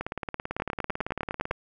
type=two click trains; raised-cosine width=0.5 ms; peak=-16 / -13 dBFS; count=28 / 10; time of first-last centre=0.01-1.51 / 0.6-1.512 s; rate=18 / 9.87 Hz; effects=none